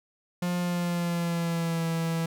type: tone with pitch glide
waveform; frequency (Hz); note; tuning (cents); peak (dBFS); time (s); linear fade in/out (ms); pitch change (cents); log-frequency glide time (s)
45% pulse; 176.7 to 164.87; F3 to E3; +21 to +1; -26; 0.42-2.26; 5; -120; 0.59-1.86
effects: none